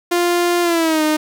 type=tone with pitch glide; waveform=sawtooth; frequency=349.2 to 307.5 Hz; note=F4 to D#4; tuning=0 to -20 cents; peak=-10 dBFS; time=0.11-1.17 s; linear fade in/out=10 ms; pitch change=-220 cents; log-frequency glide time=0.62-1.03 s; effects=8-bit